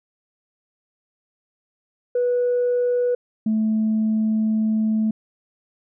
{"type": "tone pair in turn", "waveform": "sine", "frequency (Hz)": [490, 218.3], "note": ["B4", "A3"], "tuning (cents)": [-14, -13], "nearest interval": "octave + major second", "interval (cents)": 1399, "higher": "first", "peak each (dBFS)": -16, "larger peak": "neither", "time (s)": [[2.15, 3.15], [3.46, 5.11]], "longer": "second", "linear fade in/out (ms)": 5, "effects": ["tanh soft clip ceiling -14 dBFS"]}